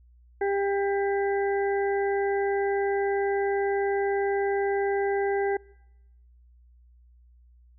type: harmonic tone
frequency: 398.1 Hz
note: G4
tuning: 27 cents sharp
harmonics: 1 / 2 / 4 / 5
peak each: -24 / -30 / -36 / -38 dBFS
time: 0.41-5.57 s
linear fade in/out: 5 ms
effects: noise-tail reverb RT60 1.0 s tail -26 dB re dry + added 60 Hz sine -53 dBFS peak until 7.78 s